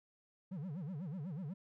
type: tone with vibrato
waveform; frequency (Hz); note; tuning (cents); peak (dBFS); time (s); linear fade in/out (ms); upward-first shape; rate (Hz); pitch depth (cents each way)
triangle; 164.81; E3; 0; -38; 0.51-1.54; 10; sine; 8.1; 300
effects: none